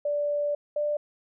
sine tone pair in turn, 584 / 591.8 Hz, D5 / D5, -10 / +13 cents, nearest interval unison, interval 23 cents, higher second, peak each -24 dBFS, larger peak neither, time 0.05-0.55 / 0.76-0.97 s, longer first, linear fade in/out 5 ms, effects none

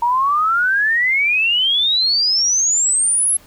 sine exponential sweep, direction up, 930 to 11175 Hz, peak -13 dBFS, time 0.02-3.37 s, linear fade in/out 5 ms, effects pink hiss -48 dBFS RMS until 3.46 s

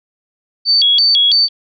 sine tone with vibrato, 3898 Hz, B7, 23 cents flat, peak -8 dBFS, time 0.65-1.49 s, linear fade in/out 50 ms, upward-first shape square, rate 3 Hz, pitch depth 270 cents each way, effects none

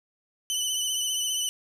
20% pulse tone with vibrato, 3005 Hz, F#7, 26 cents sharp, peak -20 dBFS, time 0.5-1.49 s, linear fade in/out 0 ms, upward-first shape triangle, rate 15 Hz, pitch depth 44 cents each way, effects none

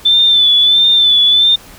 sine tone with vibrato, 3520 Hz, A7, in tune, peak -6 dBFS, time 0.05-1.56 s, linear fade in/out 10 ms, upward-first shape sine, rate 1.5 Hz, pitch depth 47 cents each way, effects pink hiss -38 dBFS RMS until 1.78 s

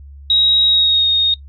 sine tone with pitch glide, 3808 to 3715 Hz, A#7 to A#7, +36 to -7 cents, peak -10 dBFS, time 0.3-1.34 s, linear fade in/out 2 ms, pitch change -43 cents, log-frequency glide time 0.66-1.08 s, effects noise-tail reverb RT60 0.1 s tail -21 dB re dry + added 70 Hz sine -34 dBFS peak until 1.48 s

